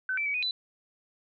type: tone with pitch steps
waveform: sine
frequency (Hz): 1520 / 2327 / 2271 / 2485 / 3990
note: F#6 / D7 / C#7 / D#7 / B7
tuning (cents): +46 / -17 / +41 / -3 / +17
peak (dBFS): -27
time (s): 0.09-0.51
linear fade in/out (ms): 2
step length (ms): 84
effects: none